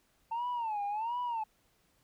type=tone with vibrato; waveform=sine; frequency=892 Hz; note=A5; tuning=23 cents sharp; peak=-30 dBFS; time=0.31-1.44 s; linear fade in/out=10 ms; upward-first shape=sine; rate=1.4 Hz; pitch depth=170 cents each way; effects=tanh soft clip ceiling -30 dBFS + pink hiss -71 dBFS RMS until 2.03 s